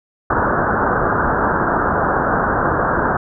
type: low-pass noise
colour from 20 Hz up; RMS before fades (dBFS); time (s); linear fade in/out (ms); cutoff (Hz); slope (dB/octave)
white; -17; 0.3-3.17; 5; 1600; 96
effects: none